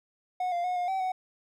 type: tone with pitch steps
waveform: triangle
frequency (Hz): 731 / 696 / 726 / 713 / 766 / 745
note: F#5 / F5 / F#5 / F5 / G5 / F#5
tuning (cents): -21 / -6 / -33 / +36 / -40 / +12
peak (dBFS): -25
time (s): 0.4-1.12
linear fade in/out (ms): 5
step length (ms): 120
effects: none

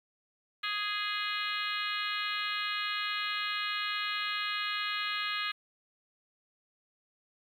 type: harmonic tone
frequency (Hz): 415.3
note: G#4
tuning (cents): 0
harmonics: 3 / 4 / 5 / 6 / 7 / 8 / 9 / 10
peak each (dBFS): -37 / -38 / -39 / -40 / -40 / -41 / -42 / -42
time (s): 0.63-5.52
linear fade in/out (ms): 10
effects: 10-bit

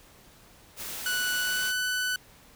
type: noise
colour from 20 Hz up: white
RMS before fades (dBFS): -37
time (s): 0.76-1.74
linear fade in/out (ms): 50
type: tone with pitch glide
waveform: sawtooth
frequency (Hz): 1480 to 1496.3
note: F#6 to F#6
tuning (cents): 0 to +19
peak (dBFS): -23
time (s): 1.06-2.16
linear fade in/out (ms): 2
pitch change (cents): +19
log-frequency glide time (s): 1.4-1.67
effects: pink hiss -55 dBFS RMS until 2.55 s

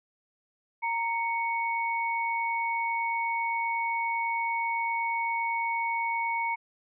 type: tone pair together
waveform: sine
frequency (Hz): 927.4 / 2223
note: A#5 / C#7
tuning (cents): -9 / +4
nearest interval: octave + minor third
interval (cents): 1513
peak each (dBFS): -28 / -31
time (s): 0.82-6.56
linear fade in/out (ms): 20
effects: none

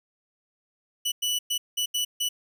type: tone bursts at uneven times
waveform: sawtooth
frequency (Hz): 2960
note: F#7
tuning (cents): 0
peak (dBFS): -21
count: 6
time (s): 1.05-1.12 / 1.22-1.39 / 1.5-1.58 / 1.77-1.86 / 1.94-2.05 / 2.2-2.29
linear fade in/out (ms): 10
effects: none

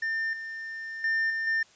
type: tone with level steps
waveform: triangle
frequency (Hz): 1800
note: A6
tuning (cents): +39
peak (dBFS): -25 / -33 / -22 / -26 / -22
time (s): 0.02-1.63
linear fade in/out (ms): 5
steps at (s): 0.33 / 1.04 / 1.3 / 1.47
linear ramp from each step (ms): 2
effects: white hiss -58 dBFS RMS until 1.75 s + resampled to 16000 Hz

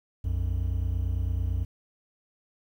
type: tone pair together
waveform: triangle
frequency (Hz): 61 / 89.99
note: B1 / F#2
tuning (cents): -21 / -48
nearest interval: perfect fifth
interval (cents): 673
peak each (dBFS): -26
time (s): 0.24-1.65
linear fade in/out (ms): 10
effects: 10-bit

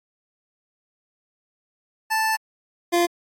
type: tone pair in turn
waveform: 25% pulse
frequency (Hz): 880 / 346.3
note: A5 / F4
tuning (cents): 0 / -15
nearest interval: octave + major third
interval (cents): 1615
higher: first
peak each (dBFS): -16 / -13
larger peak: second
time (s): 2.1-2.37 / 2.92-3.07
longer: first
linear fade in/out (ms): 20
effects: AAC 48 kbps

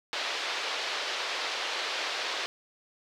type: band-pass noise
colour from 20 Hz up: white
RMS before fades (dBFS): -33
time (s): 0.13-2.46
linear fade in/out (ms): 0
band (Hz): 400 to 4500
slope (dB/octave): 24
effects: none

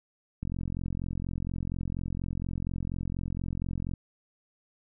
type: click train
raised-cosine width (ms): 5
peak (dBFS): -21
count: 156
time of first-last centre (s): 0.43-3.937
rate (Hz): 44.2
effects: none

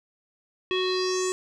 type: tone with low-pass filter sweep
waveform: square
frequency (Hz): 370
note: F#4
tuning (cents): 0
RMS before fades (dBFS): -26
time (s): 0.71-1.32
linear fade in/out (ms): 0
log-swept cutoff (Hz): 3000 to 7900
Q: 5.9
effects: none

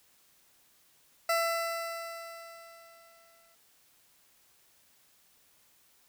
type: tone with exponential decay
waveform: 20% pulse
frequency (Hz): 669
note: E5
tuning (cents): +25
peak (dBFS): -20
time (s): 1.29-3.55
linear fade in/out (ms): 5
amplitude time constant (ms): 490
effects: white hiss -65 dBFS RMS until 6.08 s

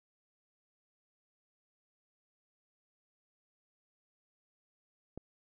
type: click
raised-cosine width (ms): 2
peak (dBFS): -29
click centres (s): 5.176
effects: none

